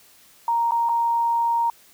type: tone with dropouts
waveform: sine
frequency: 932.3 Hz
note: A#5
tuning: in tune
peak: -18 dBFS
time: 0.48-1.7 s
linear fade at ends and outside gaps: 2 ms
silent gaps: 0.71-0.719 / 0.889-0.893 s
effects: white hiss -53 dBFS RMS until 1.93 s